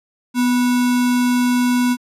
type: tone with sample-and-hold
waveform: sine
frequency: 246.9 Hz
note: B3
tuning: in tune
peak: -13 dBFS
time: 0.34-1.97 s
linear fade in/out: 50 ms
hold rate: 1225 Hz
effects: resampled to 32000 Hz